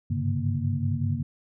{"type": "tone cluster", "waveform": "sine", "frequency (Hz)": [97.2, 102.3, 135.2, 145.9, 233.4], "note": ["G2", "G#2", "C#3", "D3", "A#3"], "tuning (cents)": [-14, -26, -43, -11, 2], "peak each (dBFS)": [-28, -32, -29, -32, -32], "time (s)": [0.1, 1.23], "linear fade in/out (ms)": 10, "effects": []}